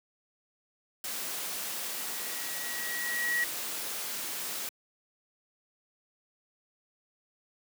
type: noise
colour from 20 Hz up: white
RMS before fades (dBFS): -36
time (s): 1.04-4.69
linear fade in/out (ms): 2
type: tone with exponential growth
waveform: sine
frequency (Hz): 1915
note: A#6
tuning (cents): +46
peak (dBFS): -25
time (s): 1.41-3.44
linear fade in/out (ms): 2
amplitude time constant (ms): 440
effects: high-pass 200 Hz 12 dB/octave